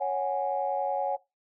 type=chord; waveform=sine; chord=C# suspended fourth; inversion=none; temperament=equal; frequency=554.4 / 740 / 830.6 Hz; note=C#5 / F#5 / G#5; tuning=0 / 0 / 0 cents; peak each=-30 dBFS; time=0-1.17 s; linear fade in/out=20 ms; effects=noise-tail reverb RT60 0.2 s tail -19 dB re dry + tanh soft clip ceiling -16 dBFS